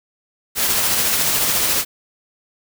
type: noise with tremolo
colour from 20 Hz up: white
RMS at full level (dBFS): -17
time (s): 0.55-1.85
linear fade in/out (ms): 50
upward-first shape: sine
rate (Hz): 14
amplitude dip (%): 25
effects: none